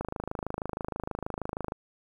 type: click train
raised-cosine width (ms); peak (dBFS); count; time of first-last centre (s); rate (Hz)
1; -18; 46; 0.01-1.721; 26.3
effects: 9-bit